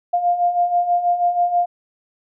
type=beating tone pair; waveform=sine; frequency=698.5 / 704.7 Hz; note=F5 / F5; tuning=0 / +15 cents; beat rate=6.2 Hz; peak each=-22 / -16 dBFS; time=0.13-1.66 s; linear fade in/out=10 ms; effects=none